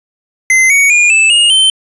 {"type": "tone with pitch steps", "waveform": "square", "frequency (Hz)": [2064, 2238, 2426, 2631, 2852, 3093], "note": ["C7", "C#7", "D#7", "E7", "F7", "G7"], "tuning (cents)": [-24, 16, -44, -4, 36, -24], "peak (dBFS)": -6, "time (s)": [0.5, 1.7], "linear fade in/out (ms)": 2, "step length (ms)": 200, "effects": ["resampled to 24000 Hz"]}